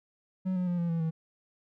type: tone with pitch steps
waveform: triangle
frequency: 186.5 / 181.19 / 176.03 / 171.02 / 166.15 / 161.42 Hz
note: F#3 / F#3 / F3 / F3 / E3 / E3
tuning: +14 / -36 / +14 / -36 / +14 / -36 cents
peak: -25 dBFS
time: 0.45-1.11 s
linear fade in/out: 20 ms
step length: 110 ms
effects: none